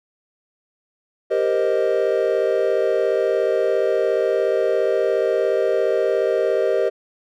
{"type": "chord", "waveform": "triangle", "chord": "C minor seventh", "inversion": "second", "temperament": "equal", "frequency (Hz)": [392, 466.2, 523.3, 622.3], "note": ["G4", "Bb4", "C5", "Eb5"], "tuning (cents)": [0, 0, 0, 0], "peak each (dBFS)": [-20, -20, -21, -20], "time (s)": [1.3, 6.9], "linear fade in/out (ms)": 20, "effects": []}